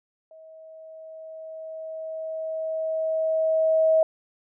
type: tone with level ramp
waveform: sine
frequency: 639 Hz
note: D#5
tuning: 46 cents sharp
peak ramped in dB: -45 to -15 dBFS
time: 0.31-4.03 s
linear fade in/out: 2 ms
effects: none